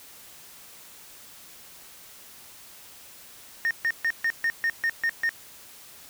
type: tone bursts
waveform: sine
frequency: 1837 Hz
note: A#6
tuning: 26 cents flat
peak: -19 dBFS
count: 9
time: 3.65-5.292 s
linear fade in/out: 0 ms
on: 58 ms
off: 140 ms
effects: tanh soft clip ceiling -20 dBFS + white hiss -48 dBFS RMS until 6.09 s